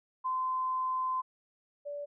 sine tone pair in turn, 1031 / 578.6 Hz, C6 / D5, -26 / -26 cents, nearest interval minor seventh, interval 1000 cents, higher first, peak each -29 / -36 dBFS, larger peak first, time 0.24-1.22 / 1.85-2.06 s, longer first, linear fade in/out 20 ms, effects none

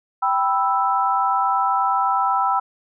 sine chord, E minor, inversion first, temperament equal, 784 / 987.8 / 1318.5 Hz, G5 / B5 / E6, 0 / 0 / 0 cents, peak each -21 dBFS, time 0.22-2.6 s, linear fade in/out 10 ms, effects none

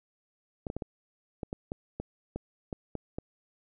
clicks, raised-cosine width 2 ms, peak -21 dBFS, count 12, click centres 0.668 / 0.701 / 0.766 / 0.822 / 1.432 / 1.529 / 1.719 / 2 / 2.36 / 2.728 / 2.953 / 3.185 s, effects none

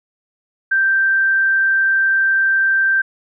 sine tone, 1568 Hz, G6, in tune, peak -12 dBFS, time 0.71-3.02 s, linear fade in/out 10 ms, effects none

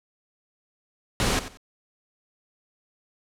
pink noise with echo, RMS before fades -23 dBFS, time 1.2-1.39 s, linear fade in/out 0 ms, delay 91 ms, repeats 2, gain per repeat -13 dB, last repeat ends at 1.572 s, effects low-pass 9000 Hz 12 dB/octave

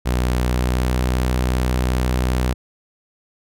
sawtooth tone with pitch glide, 61.74 to 62.64 Hz, B1 to B1, 0 to +25 cents, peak -13 dBFS, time 0.05-2.54 s, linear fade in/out 20 ms, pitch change +25 cents, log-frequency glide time 0.47-0.92 s, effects none

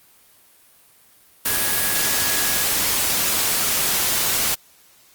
sine tone in noise, 1670 Hz, G#6, 9 cents sharp, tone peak -30 dBFS, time 1.46-2.64 s, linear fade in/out 10 ms, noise white, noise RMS -20 dBFS, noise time 1.45-4.55 s, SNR -13 dB, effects white hiss -53 dBFS RMS until 5.14 s + Opus 32 kbps

